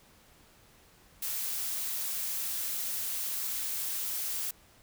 blue noise, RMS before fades -34 dBFS, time 1.22-4.51 s, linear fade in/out 5 ms, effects pink hiss -60 dBFS RMS until 4.82 s

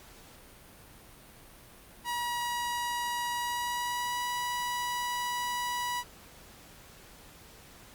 sawtooth tone with pitch glide, 961 to 976.1 Hz, B5 to B5, -48 to -21 cents, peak -27 dBFS, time 2.04-6.04 s, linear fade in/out 50 ms, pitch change +27 cents, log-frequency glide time 3.3-4.23 s, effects pink hiss -53 dBFS RMS until 7.94 s + Opus 48 kbps

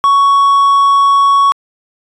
triangle tone, 1115 Hz, C#6, 10 cents sharp, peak -4 dBFS, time 0.04-1.52 s, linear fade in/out 0 ms, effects resampled to 24000 Hz

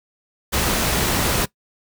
pink noise, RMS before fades -20 dBFS, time 0.52-1.46 s, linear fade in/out 20 ms, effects noise-tail reverb RT60 0.1 s tail -20 dB re dry

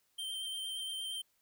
square tone with vibrato, 3136 Hz, G7, in tune, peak -38 dBFS, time 0.18-1.22 s, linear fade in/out 10 ms, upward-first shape sine, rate 8.6 Hz, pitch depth 16 cents each way, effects white hiss -75 dBFS RMS until 1.41 s

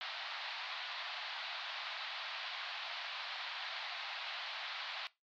white band-pass noise, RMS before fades -43 dBFS, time 0.01-5.07 s, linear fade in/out 0 ms, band 660 to 4300 Hz, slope 48 dB/octave, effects noise-tail reverb RT60 0.2 s tail -19 dB re dry + MP3 96 kbps

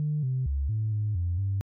sine tone with pitch steps, 150.1 / 129.5 / 69.4 / 108.7 / 105.8 / 87.3 / 98.1 Hz, D3 / C3 / C#2 / A2 / G#2 / F2 / G2, +38 / -17 / +3 / -21 / +33 / 0 / +2 cents, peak -24 dBFS, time 0-1.61 s, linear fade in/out 0 ms, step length 230 ms, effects tanh soft clip ceiling -20 dBFS

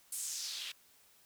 white noise with band-pass filter sweep, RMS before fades -41 dBFS, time 0.12-0.72 s, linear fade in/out 5 ms, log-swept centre 9800 to 2900 Hz, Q 2.6, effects white hiss -65 dBFS RMS until 1.25 s

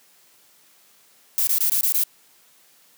violet noise bursts, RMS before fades -20 dBFS, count 6, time 1.38-2.036 s, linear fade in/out 0 ms, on 91 ms, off 22 ms, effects white hiss -56 dBFS RMS until 2.97 s + high-pass 150 Hz 12 dB/octave

